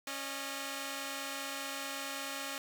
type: tone cluster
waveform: 5% pulse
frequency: 275.1 / 610 / 1405 Hz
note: C#4 / D#5 / F6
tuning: -13 / -34 / +10 cents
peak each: -29 / -31 / -36 dBFS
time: 0.07-2.58 s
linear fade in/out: 2 ms
effects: none